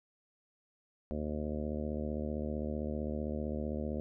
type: harmonic tone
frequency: 75.5 Hz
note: D2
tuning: 48 cents sharp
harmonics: 1 / 2 / 3 / 4 / 5 / 6 / 7 / 8 / 9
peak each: -39 / -45 / -38 / -45 / -44 / -48 / -43 / -46 / -53 dBFS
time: 1.11-4 s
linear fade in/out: 0 ms
effects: none